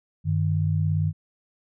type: tone pair together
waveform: sine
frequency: 96.64 / 154.2 Hz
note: G2 / D#3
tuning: -24 / -15 cents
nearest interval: minor sixth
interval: 809 cents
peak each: -23 dBFS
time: 0.24-1.13 s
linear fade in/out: 50 ms
effects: none